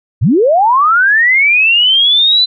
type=linear sweep; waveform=sine; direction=up; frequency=79.4 to 4055 Hz; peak=-6 dBFS; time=0.21-2.46 s; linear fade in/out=20 ms; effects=none